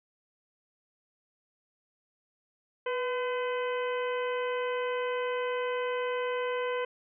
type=harmonic tone with a mistuned harmonic; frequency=508 Hz; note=B4; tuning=49 cents sharp; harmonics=1 / 2 / 3 / 4 / 5 / 6; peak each=-30 / -36 / -40 / -42 / -44 / -46 dBFS; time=2.86-6.85 s; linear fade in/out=5 ms; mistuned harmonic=1; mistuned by=-53 cents; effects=none